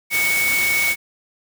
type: tone in noise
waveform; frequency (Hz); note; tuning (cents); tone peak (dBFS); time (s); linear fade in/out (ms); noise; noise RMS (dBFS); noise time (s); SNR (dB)
sine; 2224; C#7; +5; -17; 0.1-0.96; 50; white; -24; 0.1-0.96; +4
effects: none